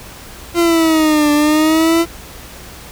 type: exponential two-way sweep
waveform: 40% pulse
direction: down then up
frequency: 345.5 to 293.7 to 338 Hz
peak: -9 dBFS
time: 0.54-2.06 s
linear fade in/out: 50 ms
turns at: 1.32 s
effects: added 60 Hz sine -41 dBFS peak until 2.91 s + pink hiss -35 dBFS RMS until 2.91 s